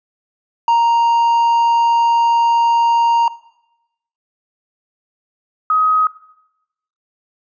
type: tone pair in turn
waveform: triangle / sine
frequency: 932.3 / 1261.7 Hz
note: A#5 / D#6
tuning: 0 / +24 cents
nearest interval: perfect fourth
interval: 524 cents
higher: second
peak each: -8 / -11 dBFS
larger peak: first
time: 0.68-3.28 / 5.7-6.07 s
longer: first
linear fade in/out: 2 ms
effects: noise-tail reverb RT60 0.9 s tail -19 dB re dry + resampled to 16000 Hz